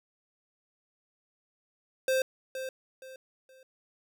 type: tone with echo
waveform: square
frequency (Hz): 523.3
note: C5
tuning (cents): 0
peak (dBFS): -25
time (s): 2.08-2.22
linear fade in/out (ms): 2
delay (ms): 470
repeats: 3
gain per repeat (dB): -10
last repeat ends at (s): 3.63
effects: none